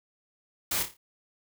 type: noise with echo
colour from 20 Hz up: white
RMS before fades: -29 dBFS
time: 0.71-0.83 s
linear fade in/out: 5 ms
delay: 28 ms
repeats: 5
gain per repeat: -7 dB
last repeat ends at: 0.97 s
effects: none